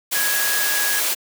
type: tone in noise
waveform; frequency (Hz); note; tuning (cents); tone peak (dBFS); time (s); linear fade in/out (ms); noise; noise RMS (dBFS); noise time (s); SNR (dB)
sine; 1661.2; G#6; 0; -23; 0.14-1.01; 20; white; -21; 0.11-1.15; -5
effects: high-pass 400 Hz 12 dB/octave